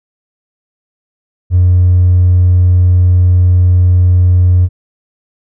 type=tone with hard clipping; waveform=sine; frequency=90 Hz; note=F#2; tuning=47 cents flat; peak=-5 dBFS; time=1.5-4.69 s; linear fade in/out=50 ms; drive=1 dB; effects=none